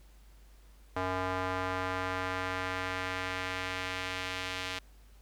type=tone with band-pass filter sweep; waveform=square; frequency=92.5 Hz; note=F#2; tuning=in tune; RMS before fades=-35 dBFS; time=0.96-4.79 s; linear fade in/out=5 ms; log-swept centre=1000 to 3000 Hz; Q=1.1; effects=added 50 Hz sine -54 dBFS peak until 5.21 s + pink hiss -65 dBFS RMS until 5.21 s